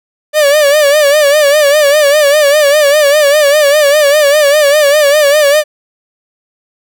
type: tone with vibrato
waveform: 45% pulse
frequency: 586 Hz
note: D5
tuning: 4 cents flat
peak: -5 dBFS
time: 0.33-5.64 s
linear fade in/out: 50 ms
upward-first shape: sine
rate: 5 Hz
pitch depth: 87 cents each way
effects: none